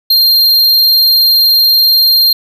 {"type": "tone", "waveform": "square", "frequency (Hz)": 4193, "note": "C8", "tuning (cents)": 3, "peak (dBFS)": -6, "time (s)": [0.1, 2.33], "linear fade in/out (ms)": 5, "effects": []}